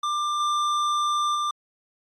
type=tone with level steps; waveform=square; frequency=1189 Hz; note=D6; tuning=21 cents sharp; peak=-24 / -22 / -24 dBFS; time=0.03-1.51 s; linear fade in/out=5 ms; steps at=0.4 / 1.35 s; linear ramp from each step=2 ms; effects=low-pass 6000 Hz 12 dB/octave + AAC 64 kbps